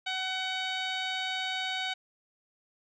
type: tone with low-pass filter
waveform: 15% pulse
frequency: 752 Hz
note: F#5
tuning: 28 cents sharp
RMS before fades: -33 dBFS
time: 0.06-1.94 s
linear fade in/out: 10 ms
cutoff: 4200 Hz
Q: 4.8
effects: none